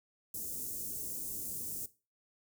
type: band-stop noise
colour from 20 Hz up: white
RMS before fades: -40 dBFS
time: 0.34-1.86 s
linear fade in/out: 5 ms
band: 440 to 7000 Hz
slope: 24 dB/octave
effects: noise-tail reverb RT60 0.3 s tail -17 dB re dry